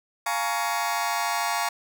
sawtooth chord, Bb minor seventh, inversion second, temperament just, 699.2 / 839.1 / 932.3 / 1118.8 Hz, F5 / Ab5 / Bb5 / Db6, +2 / +18 / 0 / +16 cents, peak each -26 dBFS, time 0.26-1.69 s, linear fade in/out 5 ms, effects none

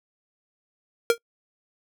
square tone with exponential decay, 466.2 Hz, A#4, in tune, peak -12 dBFS, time 1.1-1.18 s, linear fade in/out 1 ms, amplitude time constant 16 ms, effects noise-tail reverb RT60 0.1 s tail -23 dB re dry

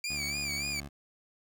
20% pulse tone with vibrato, 2347 Hz, D7, 2 cents flat, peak -27 dBFS, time 0.04-0.8 s, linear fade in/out 2 ms, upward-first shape sine, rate 3.5 Hz, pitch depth 85 cents each way
15% pulse tone with pitch glide, 72 to 71.17 Hz, D2 to C#2, -34 to +46 cents, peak -34 dBFS, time 0.09-0.89 s, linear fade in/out 20 ms, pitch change -20 cents, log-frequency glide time 0.23-0.66 s
effects none

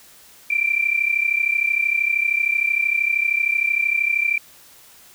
sine tone pair together, 2341 / 2374 Hz, D7 / D7, -6 / +18 cents, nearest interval unison, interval 24 cents, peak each -20 / -20 dBFS, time 0.5-4.38 s, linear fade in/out 5 ms, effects white hiss -48 dBFS RMS until 5.14 s

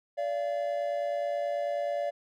triangle tone pair together, 577.7 / 687 Hz, D5 / F5, -29 / -29 cents, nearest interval minor third, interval 300 cents, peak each -28 / -31 dBFS, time 0.17-2.11 s, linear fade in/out 20 ms, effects none

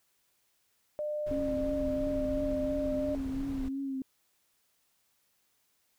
sine tone, 600 Hz, D5, 37 cents sharp, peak -31 dBFS, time 0.99-3.15 s, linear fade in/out 0 ms
brown noise, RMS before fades -40 dBFS, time 1.26-3.69 s, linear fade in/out 10 ms
sine tone with vibrato, 270 Hz, C#4, 45 cents flat, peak -32 dBFS, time 1.31-4.02 s, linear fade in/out 2 ms, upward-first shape triangle, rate 2.9 Hz, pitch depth 45 cents each way
effects white hiss -73 dBFS RMS until 5.98 s

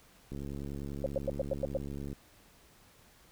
click train, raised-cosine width 3 ms, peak -28 dBFS, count 128, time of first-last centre 0.32-2.129 s, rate 70.2 Hz
sine tone bursts, 540 Hz, C#5, 45 cents flat, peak -27 dBFS, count 7, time 1.04-1.77 s, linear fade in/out 2 ms, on 22 ms, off 96 ms
effects pink hiss -61 dBFS RMS until 3.31 s

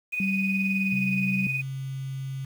sine tone with tremolo, 2486 Hz, D#7, 2 cents flat, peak -23 dBFS, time 0.12-1.62 s, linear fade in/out 20 ms, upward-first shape triangle, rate 19 Hz, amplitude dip 60%
sine tone with pitch glide, 192.9 to 191.35 Hz, G3 to G3, -28 to -42 cents, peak -24 dBFS, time 0.2-1.47 s, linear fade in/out 2 ms, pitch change -14 cents, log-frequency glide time 0.98-1.14 s
sine tone, 134.2 Hz, C3, 44 cents sharp, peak -30 dBFS, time 0.92-2.45 s, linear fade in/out 5 ms
effects tanh soft clip ceiling -14 dBFS + 8-bit

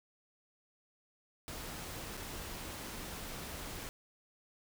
pink noise with dropouts, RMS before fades -44 dBFS, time 1.48-3.89 s, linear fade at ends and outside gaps 0 ms, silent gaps 2.169-2.174 s, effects none

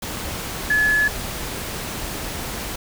sine tone in noise, 1709 Hz, G#6, 49 cents sharp, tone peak -15 dBFS, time 0.7-1.08 s, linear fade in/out 5 ms, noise pink, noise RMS -29 dBFS, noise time 0.02-2.76 s, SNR +11 dB, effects none

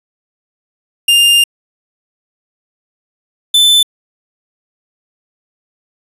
45% pulse tone pair in turn, 2804 / 3521 Hz, F7 / A7, +6 / 0 cents, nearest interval major third, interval 394 cents, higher second, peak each -6 dBFS, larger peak neither, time 1.08-1.44 / 3.54-3.83 s, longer first, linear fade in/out 5 ms, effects resampled to 32000 Hz

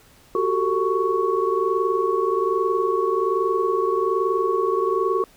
sine tone cluster, 369.2 / 390.4 / 448.3 / 1113 Hz, F#4 / G4 / A4 / C#6, -4 / -7 / +32 / +7 cents, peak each -24 dBFS, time 0.35-5.24 s, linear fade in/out 2 ms, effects pink hiss -53 dBFS RMS until 5.36 s

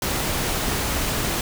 pink noise, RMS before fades -24 dBFS, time 0.02-1.41 s, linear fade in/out 2 ms, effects none

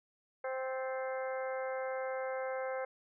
harmonic tone with a mistuned harmonic, 261.6 Hz, C4, in tune, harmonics 2 / 3 / 4 / 5 / 6 / 7 / 8, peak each -36 / -43 / -48 / -48 / -47 / -55 / -49 dBFS, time 0.44-2.85 s, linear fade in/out 5 ms, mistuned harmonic 7, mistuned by -62 cents, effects none

